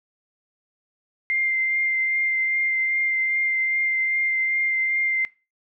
sine tone with vibrato, 2096 Hz, C7, 2 cents sharp, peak -20 dBFS, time 1.3-5.25 s, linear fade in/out 0 ms, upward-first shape triangle, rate 2.5 Hz, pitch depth 15 cents each way, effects noise-tail reverb RT60 0.3 s tail -21 dB re dry

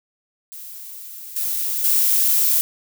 violet noise with level steps, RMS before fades -36 / -23 / -17 dBFS, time 0.52-2.61 s, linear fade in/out 0 ms, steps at 1.36 / 1.84 s, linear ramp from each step 5 ms, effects none

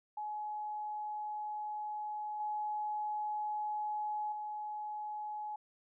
sine tone with level steps, 845 Hz, G#5, 30 cents sharp, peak -37 / -34 / -38 dBFS, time 0.17-5.56 s, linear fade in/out 5 ms, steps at 2.4 / 4.32 s, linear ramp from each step 2 ms, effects none

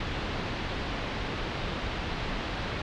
pink low-pass noise, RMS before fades -33 dBFS, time 0-2.82 s, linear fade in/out 5 ms, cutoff 4000 Hz, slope 24 dB/octave, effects none

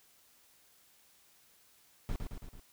brown noise with echo, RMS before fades -34 dBFS, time 2.09-2.16 s, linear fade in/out 0 ms, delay 110 ms, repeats 4, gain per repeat -4 dB, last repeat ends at 2.6 s, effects white hiss -65 dBFS RMS until 2.72 s

